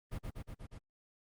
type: noise with echo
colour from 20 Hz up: brown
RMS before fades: -39 dBFS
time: 0.11-0.19 s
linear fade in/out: 20 ms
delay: 120 ms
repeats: 5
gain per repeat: -2 dB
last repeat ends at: 0.79 s
effects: Opus 32 kbps